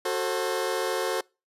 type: chord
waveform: sawtooth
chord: F# diminished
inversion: none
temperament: just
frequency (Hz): 370 / 444 / 532.8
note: F#4 / A4 / C5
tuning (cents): 0 / +16 / +31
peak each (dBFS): -26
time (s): 0.05-1.21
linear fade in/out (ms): 5
effects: noise-tail reverb RT60 0.3 s tail -26 dB re dry + resampled to 32000 Hz